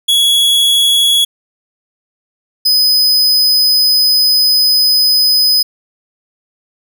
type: tone pair in turn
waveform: 45% pulse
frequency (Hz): 3357 / 5020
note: G#7 / D#8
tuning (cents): +18 / +15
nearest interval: perfect fifth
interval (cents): 697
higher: second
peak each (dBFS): -8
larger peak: neither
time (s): 0.08-1.25 / 2.65-5.63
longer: second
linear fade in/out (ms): 10
effects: none